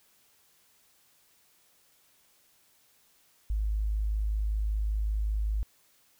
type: tone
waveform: sine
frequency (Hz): 52.6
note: G#1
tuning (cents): +23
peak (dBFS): -26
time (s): 3.5-5.63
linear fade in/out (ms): 0
effects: white hiss -65 dBFS RMS until 6.19 s